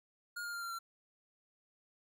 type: tone with pitch steps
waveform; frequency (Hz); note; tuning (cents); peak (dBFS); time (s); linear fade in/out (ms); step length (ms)
square; 1427 / 1410.6 / 1394.4 / 1378.4 / 1362.6; F6 / F6 / F6 / F6 / F6; +37 / +17 / -3 / -23 / -43; -40; 0.36-0.79; 10; 86
effects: none

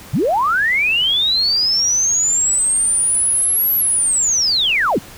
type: linear two-way sweep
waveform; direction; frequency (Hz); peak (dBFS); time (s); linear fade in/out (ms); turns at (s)
sine; up then down; 92.6 to 11840 to 107.3; -13; 0.13-4.99; 10; 3.75
effects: pink hiss -38 dBFS RMS until 5.17 s

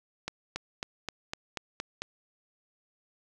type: accelerating click train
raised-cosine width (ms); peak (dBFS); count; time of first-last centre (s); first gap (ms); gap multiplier
0.2; -16; 8; 0.28-2.02; 280; 0.96
effects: none

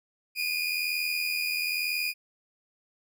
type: tone pair together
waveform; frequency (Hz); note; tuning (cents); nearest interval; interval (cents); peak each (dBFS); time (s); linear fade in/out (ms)
30% pulse; 2419 / 2500; D#7 / D#7; -49 / +8; minor second; 57; -27 / -29; 0.35-2.14; 50
effects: none

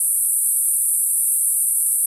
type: band-pass noise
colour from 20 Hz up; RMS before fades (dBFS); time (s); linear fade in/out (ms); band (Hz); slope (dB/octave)
pink; -19; 0-2.06; 5; 8600 to 12000; 96
effects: none

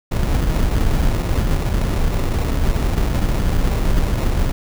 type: noise with sample-and-hold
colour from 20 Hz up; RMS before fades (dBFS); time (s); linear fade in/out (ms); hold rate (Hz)
brown; -17; 0.11-4.52; 10; 1575
effects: none

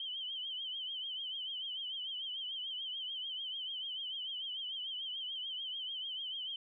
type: tone with vibrato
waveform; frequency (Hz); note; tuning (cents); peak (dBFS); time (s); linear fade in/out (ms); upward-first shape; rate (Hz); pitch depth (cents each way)
sine; 3098; G7; -21; -38; 0-6.56; 2; triangle; 6.8; 100
effects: none

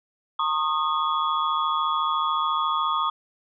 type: tone cluster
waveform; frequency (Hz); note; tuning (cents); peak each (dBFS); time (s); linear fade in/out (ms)
sine; 917 / 1082 / 1236 / 3366; A#5 / C#6 / D#6 / G#7; -29 / -42 / -12 / +23; -30 / -26 / -24 / -33; 0.39-3.1; 5
effects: none

